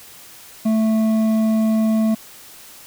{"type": "tone with hard clipping", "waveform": "sine", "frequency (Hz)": 220, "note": "A3", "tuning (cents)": 0, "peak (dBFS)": -16, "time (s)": [0.65, 2.15], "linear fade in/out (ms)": 10, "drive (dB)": 7, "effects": ["white hiss -42 dBFS RMS until 2.86 s"]}